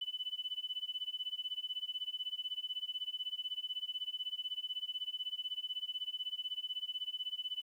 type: tone with tremolo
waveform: sine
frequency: 2998 Hz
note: F#7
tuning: 22 cents sharp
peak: -34 dBFS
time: 0.01-7.62 s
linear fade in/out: 5 ms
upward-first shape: sine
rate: 16 Hz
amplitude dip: 95%
effects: 11-bit